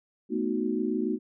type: chord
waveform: sine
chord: B dominant seventh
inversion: third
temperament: equal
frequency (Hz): 220 / 246.9 / 311.1 / 370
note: A3 / B3 / D#4 / F#4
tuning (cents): 0 / 0 / 0 / 0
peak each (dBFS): -31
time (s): 0.29-1.19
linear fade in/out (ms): 50
effects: none